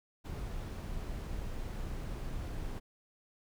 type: noise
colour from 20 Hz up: brown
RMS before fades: -39 dBFS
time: 0.24-2.8 s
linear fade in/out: 20 ms
effects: none